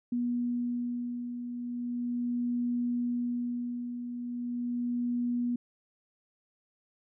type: beating tone pair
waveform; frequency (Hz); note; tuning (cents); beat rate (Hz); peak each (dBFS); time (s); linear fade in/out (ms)
sine; 241.8 / 242.18; B3 / B3; -36 / -34; 0.38; -38 / -30; 0.12-5.56; 5
effects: none